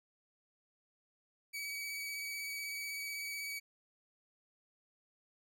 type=tone with vibrato; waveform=sawtooth; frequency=2275 Hz; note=C#7; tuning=44 cents sharp; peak=-36 dBFS; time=1.53-3.6 s; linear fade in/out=20 ms; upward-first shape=square; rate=16 Hz; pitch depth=14 cents each way; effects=none